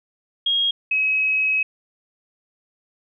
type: tone pair in turn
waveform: sine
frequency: 3267 / 2554 Hz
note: G#7 / D#7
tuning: -29 / +45 cents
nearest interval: major third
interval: 426 cents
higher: first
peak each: -17 dBFS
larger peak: neither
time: 0.46-0.71 / 0.91-1.63 s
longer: second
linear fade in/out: 5 ms
effects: none